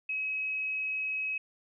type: tone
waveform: sine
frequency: 2554 Hz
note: D#7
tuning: 45 cents sharp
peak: -30 dBFS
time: 0.09-1.38 s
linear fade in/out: 5 ms
effects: none